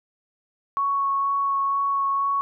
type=tone with vibrato; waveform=sine; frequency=1108.7 Hz; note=C#6; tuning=in tune; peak=-20 dBFS; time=0.77-2.41 s; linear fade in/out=0 ms; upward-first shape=sine; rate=2.1 Hz; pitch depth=9 cents each way; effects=none